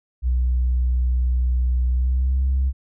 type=tone with pitch glide; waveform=sine; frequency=62.1 to 66.17 Hz; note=B1 to C2; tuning=+10 to +20 cents; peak=-15 dBFS; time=0.22-2.73 s; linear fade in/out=50 ms; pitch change=+110 cents; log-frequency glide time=1.91-2.42 s; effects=tanh soft clip ceiling -14 dBFS